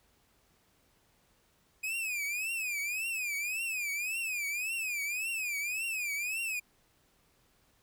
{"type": "tone with vibrato", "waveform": "45% pulse", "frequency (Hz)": 2489, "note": "D#7", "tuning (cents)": 0, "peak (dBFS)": -32, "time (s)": [1.83, 6.6], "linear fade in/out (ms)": 10, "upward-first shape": "triangle", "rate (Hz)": 1.8, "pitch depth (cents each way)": 190, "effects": ["pink hiss -69 dBFS RMS until 7.82 s"]}